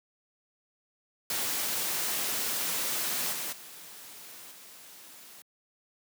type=noise with level steps; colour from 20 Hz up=white; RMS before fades=-31 / -35 / -47 / -50 dBFS; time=1.3-5.42 s; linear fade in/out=2 ms; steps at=3.32 / 3.52 / 4.51 s; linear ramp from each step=10 ms; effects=high-pass 150 Hz 12 dB/octave